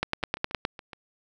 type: two click trains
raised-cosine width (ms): 0.3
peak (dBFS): -24 / -9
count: 6 / 7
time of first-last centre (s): 0.23-0.932 / 0.03-0.651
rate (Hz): 7.12 / 9.66
effects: none